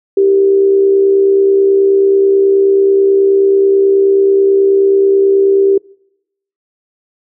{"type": "tone with amplitude modulation", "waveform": "sine", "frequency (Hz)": 392, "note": "G4", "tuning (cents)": 0, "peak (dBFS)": -4, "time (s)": [0.17, 5.78], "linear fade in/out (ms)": 5, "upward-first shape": "sine", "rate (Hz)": 69.3, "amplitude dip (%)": 45, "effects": ["noise-tail reverb RT60 0.8 s tail -25 dB re dry"]}